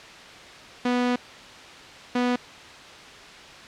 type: tone pair in turn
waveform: sawtooth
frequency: 246.3 / 246.3 Hz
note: B3 / B3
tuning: -5 / -5 cents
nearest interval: unison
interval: 0 cents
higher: neither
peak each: -17 dBFS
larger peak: neither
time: 0.85-1.16 / 2.15-2.36 s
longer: first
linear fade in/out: 5 ms
effects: white hiss -43 dBFS RMS until 3.67 s + low-pass 4000 Hz 12 dB/octave